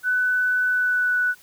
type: tone with pitch glide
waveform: sine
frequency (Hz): 1497 to 1482.4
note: F#6 to F#6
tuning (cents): +20 to +3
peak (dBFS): -18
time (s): 0.03-1.35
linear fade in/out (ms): 50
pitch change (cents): -17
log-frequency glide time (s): 0.66-1.16
effects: white hiss -52 dBFS RMS until 1.42 s